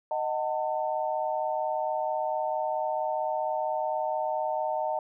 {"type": "chord", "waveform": "sine", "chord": "D# diminished", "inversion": "none", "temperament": "just", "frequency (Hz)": [622.3, 746.7, 896], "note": ["D#5", "F#5", "A5"], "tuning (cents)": [0, 16, 31], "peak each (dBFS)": [-30, -32, -31], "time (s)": [0.11, 4.99], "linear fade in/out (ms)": 2, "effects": []}